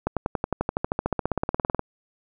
accelerating click train, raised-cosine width 1 ms, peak -9 dBFS, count 26, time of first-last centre 0.07-1.793 s, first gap 97 ms, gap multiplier 0.97, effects none

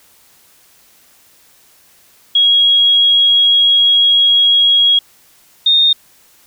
sine tone pair in turn, 3302 / 3674 Hz, G#7 / A#7, -11 / -26 cents, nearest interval major second, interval 185 cents, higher second, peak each -7 dBFS, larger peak neither, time 2.35-4.99 / 5.66-5.93 s, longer first, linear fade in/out 5 ms, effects white hiss -49 dBFS RMS until 6.46 s

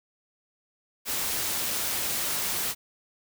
white noise, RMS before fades -29 dBFS, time 1.05-2.75 s, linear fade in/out 50 ms, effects none

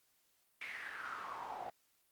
pink noise with band-pass filter sweep, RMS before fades -45 dBFS, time 0.61-1.7 s, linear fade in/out 5 ms, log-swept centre 2300 to 710 Hz, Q 5.8, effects white hiss -75 dBFS RMS until 2.11 s + Opus 48 kbps

